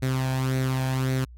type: tone with flanger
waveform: sawtooth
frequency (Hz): 130.81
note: C3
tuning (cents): 0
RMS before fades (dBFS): -25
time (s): 0.02-1.25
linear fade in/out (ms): 10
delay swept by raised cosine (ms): 0.49 to 1.25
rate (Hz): 1.8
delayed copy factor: +0.55
effects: added 60 Hz sine -42 dBFS peak until 1.37 s + AAC 64 kbps